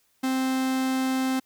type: tone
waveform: 45% pulse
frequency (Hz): 261.6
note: C4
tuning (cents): 0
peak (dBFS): -23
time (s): 0.23-1.4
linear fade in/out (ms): 10
effects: white hiss -67 dBFS RMS until 1.45 s